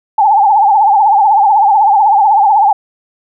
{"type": "tone with vibrato", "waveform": "sine", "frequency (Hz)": 830.6, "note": "G#5", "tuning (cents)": 0, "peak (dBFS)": -5, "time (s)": [0.18, 2.73], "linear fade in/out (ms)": 5, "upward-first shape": "triangle", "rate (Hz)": 16, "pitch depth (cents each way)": 140, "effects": []}